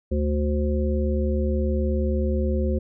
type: harmonic tone with a mistuned harmonic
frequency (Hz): 73.42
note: D2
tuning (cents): 0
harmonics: 1 / 3 / 5 / 7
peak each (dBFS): -22 / -27 / -29 / -30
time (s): 0.11-2.79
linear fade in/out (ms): 10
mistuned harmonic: 7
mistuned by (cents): +32
effects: none